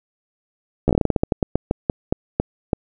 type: slowing click train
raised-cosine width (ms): 2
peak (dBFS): -3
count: 19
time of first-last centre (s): 0.88-2.732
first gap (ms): 13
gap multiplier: 1.21
effects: none